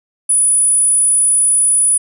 sine tone, 9870 Hz, D#9, 15 cents flat, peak -9 dBFS, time 0.29-1.98 s, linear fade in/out 10 ms, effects none

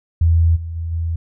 sine tone with level steps, 82.9 Hz, E2, 10 cents sharp, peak -10 / -24 / -21 / -18 dBFS, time 0.21-1.16 s, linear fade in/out 5 ms, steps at 0.55 / 0.75 / 0.91 s, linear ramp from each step 20 ms, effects none

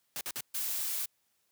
white noise bursts, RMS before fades -37 dBFS, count 3, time 0.16-0.407 s, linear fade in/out 0 ms, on 49 ms, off 50 ms
blue noise, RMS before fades -34 dBFS, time 0.54-1.06 s, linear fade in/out 10 ms
effects white hiss -75 dBFS RMS until 1.51 s + high-pass 60 Hz 12 dB/octave

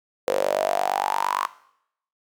sawtooth tone with high-pass filter sweep, 48.71 Hz, G1, 10 cents flat, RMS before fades -24 dBFS, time 0.27-1.47 s, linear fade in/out 10 ms, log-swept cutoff 500 to 1100 Hz, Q 8.5, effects noise-tail reverb RT60 0.7 s tail -17 dB re dry

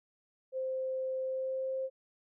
sine tone with pitch glide, 522 to 527.5 Hz, C5 to C5, -4 to +14 cents, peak -32 dBFS, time 0.52-1.9 s, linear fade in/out 50 ms, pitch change +18 cents, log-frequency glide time 1.21-1.76 s, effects none

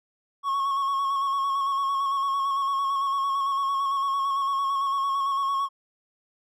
triangle tone with vibrato, 1100 Hz, C#6, 14 cents flat, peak -21 dBFS, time 0.43-5.69 s, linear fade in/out 50 ms, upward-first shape square, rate 8.9 Hz, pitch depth 26 cents each way, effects none

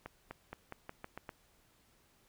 accelerating click train, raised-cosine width 0.5 ms, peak -28 dBFS, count 8, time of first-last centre 0.06-1.292 s, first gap 250 ms, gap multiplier 0.88, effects pink hiss -69 dBFS RMS until 2.28 s

